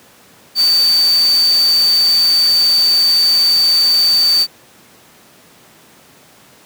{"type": "tone in noise", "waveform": "sine", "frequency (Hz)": 4583, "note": "D8", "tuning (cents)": -43, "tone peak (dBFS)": -9, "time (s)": [0.55, 4.47], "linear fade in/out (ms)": 50, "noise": "white", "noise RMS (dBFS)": -25, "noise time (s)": [0.55, 4.47], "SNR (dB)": 13, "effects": ["pink hiss -45 dBFS RMS until 6.65 s", "high-pass 150 Hz 12 dB/octave"]}